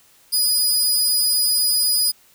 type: tone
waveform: 20% pulse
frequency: 4946 Hz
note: D#8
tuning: 11 cents flat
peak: -10 dBFS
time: 0.32-2.12 s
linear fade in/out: 20 ms
effects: white hiss -54 dBFS RMS until 2.34 s